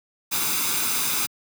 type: noise with comb filter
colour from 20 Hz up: white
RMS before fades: -24 dBFS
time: 0.31-1.27 s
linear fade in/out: 20 ms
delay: 0.81 ms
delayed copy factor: +0.6
effects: high-pass 150 Hz 12 dB/octave